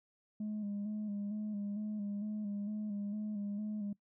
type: tone with vibrato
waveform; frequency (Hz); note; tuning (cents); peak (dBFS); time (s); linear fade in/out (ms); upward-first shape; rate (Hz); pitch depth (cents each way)
sine; 207.7; G#3; 0; -34; 0.4-3.93; 5; square; 2.2; 37
effects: noise-tail reverb RT60 0.1 s tail -22 dB re dry + tanh soft clip ceiling -34 dBFS